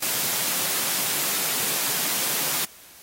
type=high-pass noise; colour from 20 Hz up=white; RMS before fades=-25 dBFS; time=0.02-2.65 s; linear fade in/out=5 ms; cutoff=120 Hz; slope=48 dB/octave; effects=white hiss -48 dBFS RMS until 3.02 s + AAC 48 kbps

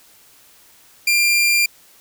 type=tone; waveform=sawtooth; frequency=2387 Hz; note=D7; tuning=28 cents sharp; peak=-10 dBFS; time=1.07-1.66 s; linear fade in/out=5 ms; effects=white hiss -50 dBFS RMS until 2 s

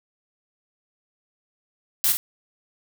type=noise with echo; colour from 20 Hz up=blue; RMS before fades=-20 dBFS; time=2.04-2.12 s; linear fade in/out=0 ms; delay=50 ms; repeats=1; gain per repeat=-6 dB; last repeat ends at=2.17 s; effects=none

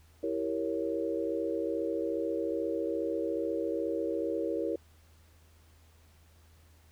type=chord; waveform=sine; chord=E diminished seventh; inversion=none; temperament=equal; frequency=329.6 / 392 / 466.2 / 554.4 Hz; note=E4 / G4 / Bb4 / Db5; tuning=0 / 0 / 0 / 0 cents; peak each=-34 / -37 / -34 / -36 dBFS; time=0.23-4.76 s; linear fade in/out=5 ms; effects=added 80 Hz sine -58 dBFS peak until 6.91 s + pink hiss -65 dBFS RMS until 6.91 s

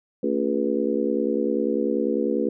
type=harmonic tone with a mistuned harmonic; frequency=70.1 Hz; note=C#2; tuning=20 cents sharp; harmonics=3 / 4 / 5 / 6 / 7; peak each=-27 / -27 / -27 / -27 / -27 dBFS; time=0.23-2.49 s; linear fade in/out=5 ms; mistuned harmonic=3; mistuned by=+100 cents; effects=none

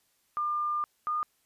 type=tone pair in turn; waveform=sine; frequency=1200 / 1218.9 Hz; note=D6 / D#6; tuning=+37 / -36 cents; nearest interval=unison; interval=27 cents; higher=second; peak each=-27 dBFS; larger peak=neither; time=0.37-0.84 / 1.07-1.23 s; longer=first; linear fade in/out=0 ms; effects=white hiss -71 dBFS RMS until 1.45 s + resampled to 32000 Hz

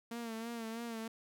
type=tone with vibrato; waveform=sawtooth; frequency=229.2 Hz; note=A#3; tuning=29 cents flat; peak=-36 dBFS; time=0.11-1.08 s; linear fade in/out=5 ms; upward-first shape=sine; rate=3.1 Hz; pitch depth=52 cents each way; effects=none

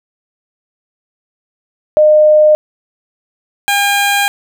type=tone pair in turn; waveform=sine / 15% pulse; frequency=610 / 806.3 Hz; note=D#5 / G5; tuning=-34 / +49 cents; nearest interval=perfect fourth; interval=483 cents; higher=second; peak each=-4 dBFS; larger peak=neither; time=1.97-2.55 / 3.68-4.28 s; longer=second; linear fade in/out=0 ms; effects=none

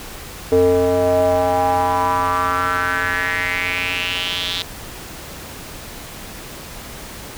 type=tone with band-pass filter sweep; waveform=square; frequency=89.8 Hz; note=F2; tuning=49 cents sharp; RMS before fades=-18 dBFS; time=0.52-4.62 s; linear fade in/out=0 ms; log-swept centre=440 to 3700 Hz; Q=4.8; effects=pink hiss -34 dBFS RMS until 7.37 s

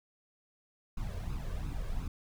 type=noise with flanger; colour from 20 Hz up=brown; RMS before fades=-36 dBFS; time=0.97-2.08 s; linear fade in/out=5 ms; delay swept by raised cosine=0.77 to 1.87 ms; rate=2.8 Hz; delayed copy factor=+0.7; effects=none

